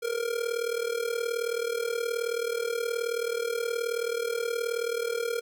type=tone with amplitude modulation; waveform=square; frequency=468 Hz; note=A#4; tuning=7 cents sharp; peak=-25 dBFS; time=0.02-5.41 s; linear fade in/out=20 ms; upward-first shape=sine; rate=38.8 Hz; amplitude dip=80%; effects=none